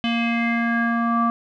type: tone with low-pass filter sweep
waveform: square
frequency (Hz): 233.1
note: A#3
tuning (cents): 0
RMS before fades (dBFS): -21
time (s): 0.04-1.3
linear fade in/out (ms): 0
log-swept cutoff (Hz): 3000 to 1100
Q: 6
effects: none